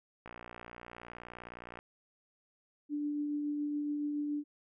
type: click train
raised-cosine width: 0.5 ms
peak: -31 dBFS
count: 92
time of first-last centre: 0.26-1.789 s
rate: 59.5 Hz
type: tone with tremolo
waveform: sine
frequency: 293.7 Hz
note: D4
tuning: in tune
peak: -31 dBFS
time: 2.89-4.44 s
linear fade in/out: 50 ms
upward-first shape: triangle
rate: 7.1 Hz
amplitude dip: 25%
effects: none